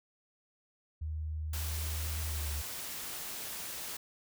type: tone with pitch glide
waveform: sine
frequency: 77.78 to 73.46 Hz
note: D#2 to D2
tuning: 0 to +1 cents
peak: -34 dBFS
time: 1.01-2.62 s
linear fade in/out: 10 ms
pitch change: -99 cents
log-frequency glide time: 2.29-2.48 s
type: noise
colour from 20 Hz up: white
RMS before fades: -41 dBFS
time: 1.53-3.97 s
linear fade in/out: 5 ms
effects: none